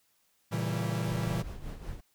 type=chord; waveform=45% pulse; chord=A# diminished seventh; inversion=none; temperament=equal with one note detuned; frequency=115.14 / 138.59 / 164.81 / 196 Hz; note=A#2 / C#3 / E3 / G3; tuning=-21 / 0 / 0 / 0 cents; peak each=-33 / -38 / -34 / -38 dBFS; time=0.51-1.43 s; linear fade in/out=20 ms
type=noise with tremolo; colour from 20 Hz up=brown; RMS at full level=-38 dBFS; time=1.07-2.01 s; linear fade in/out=10 ms; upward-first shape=sine; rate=5.2 Hz; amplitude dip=60%
effects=white hiss -71 dBFS RMS until 2.14 s